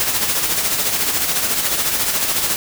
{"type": "noise with tremolo", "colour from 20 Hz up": "white", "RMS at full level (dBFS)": -17, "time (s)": [0, 2.56], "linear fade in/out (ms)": 0, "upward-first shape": "sine", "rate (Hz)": 14, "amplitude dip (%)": 45, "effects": []}